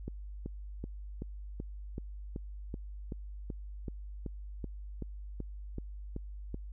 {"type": "click train", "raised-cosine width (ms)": 3, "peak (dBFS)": -26, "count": 18, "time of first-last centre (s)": [0.08, 6.544], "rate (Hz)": 2.63, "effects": ["added 50 Hz sine -41 dBFS peak until 6.72 s"]}